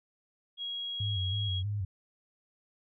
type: tone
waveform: sine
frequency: 3300 Hz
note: G#7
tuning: 12 cents flat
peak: -34 dBFS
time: 0.57-1.63 s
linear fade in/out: 50 ms
type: tone with vibrato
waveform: sine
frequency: 98 Hz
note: G2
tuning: in tune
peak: -30 dBFS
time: 1-1.85 s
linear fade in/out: 5 ms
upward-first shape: square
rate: 3.1 Hz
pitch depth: 91 cents each way
effects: none